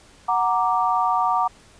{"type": "chord", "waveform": "sine", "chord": "Gb augmented", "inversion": "none", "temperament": "equal", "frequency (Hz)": [740, 932.3, 1174.7], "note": ["Gb5", "Bb5", "D6"], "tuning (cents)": [0, 0, 0], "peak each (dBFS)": -22, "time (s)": [0.28, 1.48], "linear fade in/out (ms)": 10, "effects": ["pink hiss -51 dBFS RMS until 1.79 s", "resampled to 22050 Hz"]}